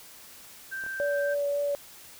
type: tone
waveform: sine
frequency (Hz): 1568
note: G6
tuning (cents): 0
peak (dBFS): -32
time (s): 0.71-1.35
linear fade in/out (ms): 20
type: clicks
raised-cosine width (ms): 1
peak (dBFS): -34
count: 2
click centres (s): 0.838 / 0.864
type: tone with vibrato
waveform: sine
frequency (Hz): 573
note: D5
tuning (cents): -43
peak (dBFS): -25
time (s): 1-1.75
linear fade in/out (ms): 0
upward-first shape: triangle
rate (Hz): 3.7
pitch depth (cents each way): 11
effects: white hiss -49 dBFS RMS until 2.19 s